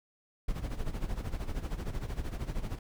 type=noise with tremolo; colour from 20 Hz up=brown; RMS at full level=-32 dBFS; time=0.48-2.79 s; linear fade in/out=5 ms; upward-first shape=sine; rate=13 Hz; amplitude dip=75%; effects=none